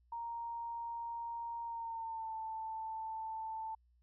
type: tone with pitch glide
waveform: sine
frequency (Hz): 932.3 to 885.1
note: A#5 to A5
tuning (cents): 0 to +10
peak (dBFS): -39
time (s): 0.12-3.75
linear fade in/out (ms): 5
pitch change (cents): -90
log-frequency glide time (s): 1.64-2.35
effects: added 60 Hz sine -67 dBFS peak until 4.02 s